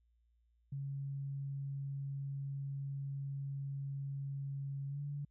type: tone with pitch glide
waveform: sine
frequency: 138.59 to 143.64 Hz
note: C#3 to D3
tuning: 0 to -38 cents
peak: -38 dBFS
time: 0.72-5.25 s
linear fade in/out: 5 ms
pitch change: +62 cents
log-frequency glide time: 4.88-5 s
effects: added 58 Hz sine -70 dBFS peak until 5.3 s